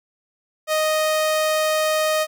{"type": "tone", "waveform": "sawtooth", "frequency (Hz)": 622, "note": "D#5", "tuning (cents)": -1, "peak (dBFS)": -14, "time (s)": [0.67, 2.27], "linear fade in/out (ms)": 50, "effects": []}